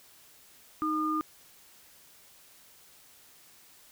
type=tone pair together; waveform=sine; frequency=311.1 / 1213.9 Hz; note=D#4 / D#6; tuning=0 / -43 cents; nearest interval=2 octaves; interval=2357 cents; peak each=-30 / -29 dBFS; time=0.82-1.21 s; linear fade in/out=0 ms; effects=white hiss -57 dBFS RMS until 3.91 s